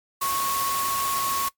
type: tone in noise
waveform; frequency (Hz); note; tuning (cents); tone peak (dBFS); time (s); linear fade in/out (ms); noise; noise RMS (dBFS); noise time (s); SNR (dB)
sine; 1100; C#6; -14; -25; 0.21-1.49; 10; white; -29; 0.21-1.49; +1
effects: noise-tail reverb RT60 0.1 s tail -19 dB re dry + MP3 96 kbps